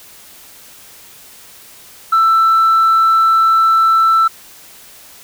sine tone, 1329 Hz, E6, 14 cents sharp, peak -6 dBFS, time 2.12-4.28 s, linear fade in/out 10 ms, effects tanh soft clip ceiling -6 dBFS + white hiss -40 dBFS RMS until 5.23 s

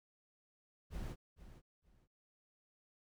brown noise with echo, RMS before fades -43 dBFS, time 0.9-1.16 s, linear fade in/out 50 ms, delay 460 ms, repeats 2, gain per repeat -13 dB, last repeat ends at 2.08 s, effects none

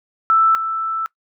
sine tone pair in turn, 1323 / 1323 Hz, E6 / E6, +6 / +6 cents, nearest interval unison, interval 0 cents, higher neither, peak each -10 / -19 dBFS, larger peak first, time 0.3-0.55 / 0.55-1.06 s, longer second, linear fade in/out 0 ms, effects noise-tail reverb RT60 0.1 s tail -21 dB re dry

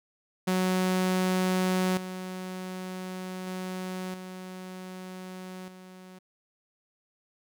sawtooth tone with level steps, 185 Hz, F#3, in tune, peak -20 / -31 / -29 / -35 / -42 dBFS, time 0.47-6.19 s, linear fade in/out 10 ms, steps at 1.97 / 3.47 / 4.14 / 5.68 s, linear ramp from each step 2 ms, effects none

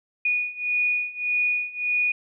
sine beating tone pair, 2460 / 2461.7 Hz, D#7 / D#7, -20 / -19 cents, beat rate 1.7 Hz, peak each -26 / -24 dBFS, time 0.25-2.12 s, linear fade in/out 5 ms, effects none

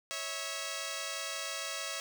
5% pulse tone pair together, 552.7 / 650 Hz, C#5 / E5, -5 / -24 cents, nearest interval minor third, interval 281 cents, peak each -28 / -27 dBFS, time 0.11-2 s, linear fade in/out 0 ms, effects none

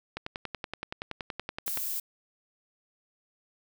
click train, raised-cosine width 0.3 ms, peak -18 dBFS, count 18, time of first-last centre 0.17-1.774 s, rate 10.6 Hz
violet noise, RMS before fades -33 dBFS, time 1.66-2 s, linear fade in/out 5 ms
effects none

